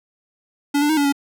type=tone with pitch steps; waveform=square; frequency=286.4 / 294.1 / 313.7 / 285.9 / 281.2 Hz; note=D4 / D4 / D#4 / D4 / C#4; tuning=-43 / +3 / +14 / -46 / +25 cents; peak=-16 dBFS; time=0.74-1.125 s; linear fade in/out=10 ms; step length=77 ms; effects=none